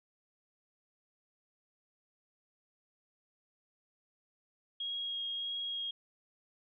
sine tone with vibrato, 3276 Hz, G#7, 24 cents flat, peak -35 dBFS, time 4.8-5.91 s, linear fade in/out 5 ms, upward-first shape sine, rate 1.6 Hz, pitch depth 9 cents each way, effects none

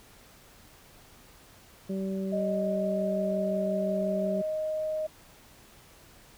harmonic tone, 192.2 Hz, G3, 34 cents flat, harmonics 1 / 2 / 3, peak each -30 / -36 / -40 dBFS, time 1.89-4.42 s, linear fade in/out 10 ms
sine tone, 622.3 Hz, D#5, in tune, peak -28 dBFS, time 2.32-5.07 s, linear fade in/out 10 ms
effects pink hiss -55 dBFS RMS until 6.37 s

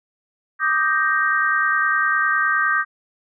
sine chord, Eb major seventh, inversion third, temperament equal, 1174.7 / 1244.5 / 1568 / 1864.7 Hz, D6 / Eb6 / G6 / Bb6, 0 / 0 / 0 / 0 cents, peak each -24 / -23 / -19 / -23 dBFS, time 0.59-2.85 s, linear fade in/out 50 ms, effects none

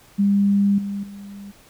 sine tone with level steps, 200.4 Hz, G3, 38 cents sharp, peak -14 / -24 / -34 dBFS, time 0.18-1.52 s, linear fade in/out 20 ms, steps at 0.78 / 1.03 s, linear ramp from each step 5 ms, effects pink hiss -51 dBFS RMS until 1.69 s

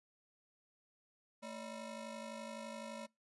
25% pulse ring-modulated tone, 395.8 Hz, G4, 17 cents sharp, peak -38 dBFS, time 1.42-3.07 s, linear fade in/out 20 ms, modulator 172 Hz, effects noise-tail reverb RT60 0.2 s tail -24 dB re dry + resampled to 24000 Hz

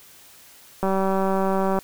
click train, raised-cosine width 1 ms, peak -10 dBFS, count 185, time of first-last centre 0.83-1.788 s, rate 192 Hz, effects white hiss -49 dBFS RMS until 1.83 s

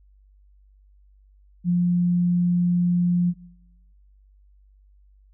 sine tone, 176 Hz, F3, 14 cents sharp, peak -17 dBFS, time 1.64-3.34 s, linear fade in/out 50 ms, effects noise-tail reverb RT60 1.0 s tail -22 dB re dry + added 49 Hz sine -52 dBFS peak until 5.33 s

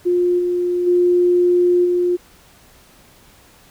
sine tone with level steps, 354.7 Hz, F4, 27 cents sharp, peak -13 / -16 / -11 / -14 dBFS, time 0.05-2.17 s, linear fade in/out 20 ms, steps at 0.38 / 0.86 / 1.84 s, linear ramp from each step 20 ms, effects pink hiss -49 dBFS RMS until 3.7 s

